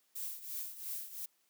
violet noise with tremolo, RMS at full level -39 dBFS, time 0.15-1.26 s, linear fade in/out 10 ms, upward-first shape triangle, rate 2.9 Hz, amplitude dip 80%, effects white hiss -74 dBFS RMS until 1.49 s + high-pass 200 Hz 12 dB/octave

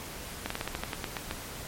slowing click train, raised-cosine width 0.3 ms, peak -15 dBFS, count 11, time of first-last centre 0.46-1.311 s, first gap 44 ms, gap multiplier 1.14, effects pink hiss -41 dBFS RMS until 1.67 s + MP3 64 kbps

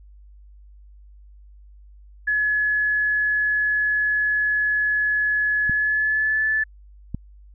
sine tone with pitch glide, 1700 to 1740.7 Hz, G#6 to A6, +40 to -19 cents, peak -18 dBFS, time 2.27-6.64 s, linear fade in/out 10 ms, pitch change +41 cents, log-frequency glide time 5.69-6.45 s
clicks, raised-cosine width 5 ms, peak -15 dBFS, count 2, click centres 5.696 / 7.146 s
effects added 50 Hz sine -44 dBFS peak until 7.54 s

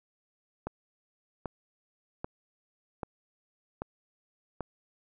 click train, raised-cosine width 1 ms, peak -20 dBFS, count 6, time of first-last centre 0.67-4.607 s, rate 1.27 Hz, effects none

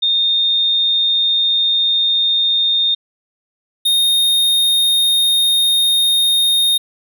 sine / square tone pair in turn, 3657 / 3695 Hz, A#7 / A#7, -34 / -16 cents, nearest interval unison, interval 18 cents, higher second, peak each -12 dBFS, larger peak neither, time 0.02-2.95 / 3.85-6.78 s, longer neither, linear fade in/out 10 ms, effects none

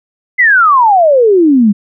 sine exponential sweep, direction down, 2079 to 196 Hz, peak -4 dBFS, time 0.38-1.73 s, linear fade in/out 20 ms, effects none

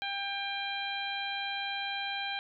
harmonic tone, 796 Hz, G5, 26 cents sharp, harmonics 1 / 2 / 3 / 4 / 5, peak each -38 / -39 / -39 / -39 / -41 dBFS, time 0.02-2.39 s, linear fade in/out 0 ms, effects none

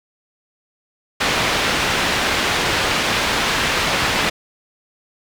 white low-pass noise, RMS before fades -19 dBFS, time 1.2-4.3 s, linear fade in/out 10 ms, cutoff 3100 Hz, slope 12 dB/octave, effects none

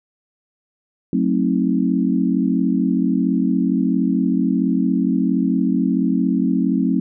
sine chord, F# diminished seventh, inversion none, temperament just, 185 / 222 / 266.4 / 319.7 Hz, F#3 / A3 / C4 / Eb4, 0 / +16 / +31 / +47 cents, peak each -20 / -21 / -19 / -24 dBFS, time 1.13-7 s, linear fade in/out 2 ms, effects none

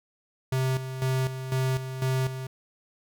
square tone with tremolo, 130.81 Hz, C3, in tune, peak -24 dBFS, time 0.52-2.47 s, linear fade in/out 5 ms, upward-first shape square, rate 2 Hz, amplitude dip 65%, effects none

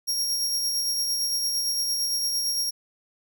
sawtooth tone with tremolo, 5588 Hz, F8, in tune, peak -20 dBFS, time 0.07-2.71 s, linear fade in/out 20 ms, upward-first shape sine, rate 8.8 Hz, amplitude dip 30%, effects none

